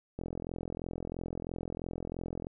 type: click train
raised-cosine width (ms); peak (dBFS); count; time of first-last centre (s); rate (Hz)
2; -24; 99; 0.19-2.469; 43
effects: none